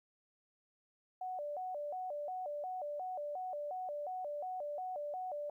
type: tone with vibrato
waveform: sine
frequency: 659.3 Hz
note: E5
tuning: in tune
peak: -38 dBFS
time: 1.21-5.5 s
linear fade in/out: 5 ms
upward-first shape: square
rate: 2.8 Hz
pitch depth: 200 cents each way
effects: 13-bit